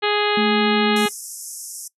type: harmonic tone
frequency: 415.8 Hz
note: G#4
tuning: 2 cents sharp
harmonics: 1 / 2 / 3 / 4 / 5 / 6 / 7 / 8 / 9 / 10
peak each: -21 / -24 / -26 / -27 / -28 / -29 / -29 / -30 / -31 / -31 dBFS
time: 0.02-1.09 s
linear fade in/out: 20 ms
type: tone with vibrato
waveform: sine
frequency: 217 Hz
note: A3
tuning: 24 cents flat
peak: -19 dBFS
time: 0.37-1.06 s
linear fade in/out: 5 ms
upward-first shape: sine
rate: 14 Hz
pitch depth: 11 cents each way
type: band-pass noise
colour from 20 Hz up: white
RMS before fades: -34 dBFS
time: 0.96-1.88 s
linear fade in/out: 5 ms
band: 5300 to 12000 Hz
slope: 96 dB/octave
effects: noise-tail reverb RT60 0.1 s tail -21 dB re dry